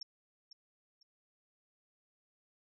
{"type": "tone with echo", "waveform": "sine", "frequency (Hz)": 5470, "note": "F8", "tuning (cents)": -37, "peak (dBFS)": -40, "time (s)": [0.01, 0.03], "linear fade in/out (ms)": 5, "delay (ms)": 500, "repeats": 2, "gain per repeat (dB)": -11, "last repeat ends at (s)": 1.03, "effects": []}